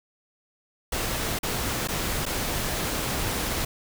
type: noise with dropouts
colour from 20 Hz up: pink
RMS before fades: -28 dBFS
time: 0.92-3.65 s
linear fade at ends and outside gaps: 5 ms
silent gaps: 1.389-1.431 / 1.875-1.885 / 2.255-2.262 s
effects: none